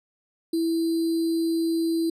sine tone with sample-and-hold, 329.6 Hz, E4, in tune, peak -21 dBFS, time 0.53-2.1 s, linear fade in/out 5 ms, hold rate 4410 Hz, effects resampled to 32000 Hz

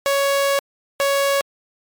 sawtooth tone pair in turn, 557 / 557 Hz, C#5 / C#5, +8 / +8 cents, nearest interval unison, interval 0 cents, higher neither, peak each -12 dBFS, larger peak neither, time 0.06-0.59 / 1-1.41 s, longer first, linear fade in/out 0 ms, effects MP3 96 kbps

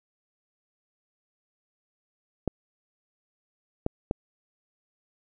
clicks, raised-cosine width 2 ms, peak -12 dBFS, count 3, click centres 2.477 / 3.864 / 4.111 s, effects none

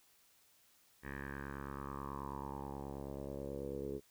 10% pulse tone with low-pass filter sweep, 69.3 Hz, C#2, in tune, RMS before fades -44 dBFS, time 1.02-4.01 s, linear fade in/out 50 ms, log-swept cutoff 1900 to 420 Hz, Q 5.2, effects white hiss -69 dBFS RMS until 4.1 s

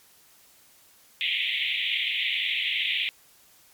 white band-pass noise, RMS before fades -27 dBFS, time 1.21-3.09 s, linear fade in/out 0 ms, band 2000 to 3600 Hz, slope 96 dB/octave, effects white hiss -57 dBFS RMS until 3.73 s + MP3 96 kbps

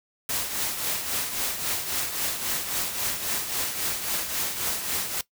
white noise with tremolo, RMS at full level -26 dBFS, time 0.29-5.21 s, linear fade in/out 2 ms, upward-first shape triangle, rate 3.7 Hz, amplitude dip 60%, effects noise-tail reverb RT60 0.1 s tail -19 dB re dry

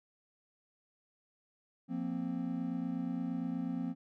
triangle chord, F suspended fourth, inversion none, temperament equal, 174.61 / 233.1 / 261.6 Hz, F3 / Bb3 / C4, 0 / 0 / 0 cents, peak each -37 / -37 / -35 dBFS, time 1.88-3.95 s, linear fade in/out 50 ms, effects none

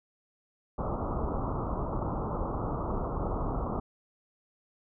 pink low-pass noise, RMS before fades -32 dBFS, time 0.78-3.8 s, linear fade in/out 5 ms, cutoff 1300 Hz, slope 96 dB/octave, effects none

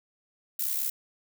violet noise with amplitude modulation, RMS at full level -27 dBFS, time 0.59-0.9 s, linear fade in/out 5 ms, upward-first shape sine, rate 66.7 Hz, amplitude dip 60%, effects none

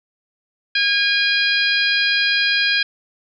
harmonic tone, 815 Hz, G#5, 33 cents flat, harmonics 2 / 3 / 4 / 5 / 6, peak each -19 / -21 / -22 / -23 / -24 dBFS, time 0.75-2.83 s, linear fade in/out 5 ms, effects none

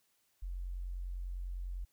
sine tone, 45 Hz, F#1, 47 cents flat, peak -37 dBFS, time 0.42-1.85 s, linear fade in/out 10 ms, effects white hiss -75 dBFS RMS until 1.92 s

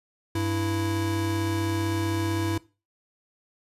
square tone pair together, 97.99 / 329.6 Hz, G2 / E4, 0 / 0 cents, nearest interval octave + major sixth, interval 2100 cents, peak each -28 dBFS, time 0.35-2.58 s, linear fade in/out 5 ms, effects noise-tail reverb RT60 0.3 s tail -19 dB re dry + resampled to 32000 Hz

